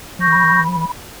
triangle tone with vibrato, 170 Hz, F3, 46 cents flat, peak -18 dBFS, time 0.19-0.86 s, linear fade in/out 5 ms, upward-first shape square, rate 6.1 Hz, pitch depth 74 cents each way
sine chord, G diminished, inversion second, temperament equal, 1108.7 / 1568 / 1864.7 Hz, Db6 / G6 / Bb6, 0 / 0 / 0 cents, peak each -15 dBFS, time 0.2-0.65 s, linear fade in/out 50 ms
sine tone with tremolo, 980 Hz, B5, 14 cents flat, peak -15 dBFS, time 0.32-0.92 s, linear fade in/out 5 ms, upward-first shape triangle, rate 12 Hz, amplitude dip 85%
effects pink hiss -36 dBFS RMS until 1.2 s

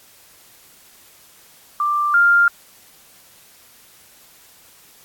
sine tone pair in turn, 1181 / 1398.6 Hz, D6 / F6, +9 / +2 cents, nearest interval minor third, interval 293 cents, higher second, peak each -16 / -10 dBFS, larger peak second, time 1.8-2.14 / 2.14-2.48 s, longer neither, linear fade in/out 2 ms, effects white hiss -49 dBFS RMS until 5.04 s + AAC 64 kbps

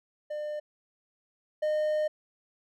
triangle tone pair in turn, 600 / 611.2 Hz, D5 / D#5, +37 / -31 cents, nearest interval unison, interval 32 cents, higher second, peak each -30 / -23 dBFS, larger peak second, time 0.3-0.6 / 1.62-2.08 s, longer second, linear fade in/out 10 ms, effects none

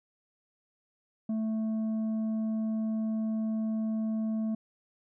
sine tone with tanh clipping, 220 Hz, A3, in tune, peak -29 dBFS, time 1.29-4.55 s, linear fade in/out 5 ms, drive 5 dB, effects none

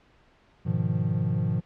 triangle chord, F half-diminished seventh, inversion first, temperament equal, 103.83 / 123.47 / 155.56 / 174.61 Hz, Ab2 / Cb3 / Eb3 / F3, 0 / 0 / 0 / 0 cents, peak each -27 dBFS, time 0.65-1.61 s, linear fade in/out 20 ms, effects pink hiss -60 dBFS RMS until 1.65 s + low-pass 3000 Hz 12 dB/octave

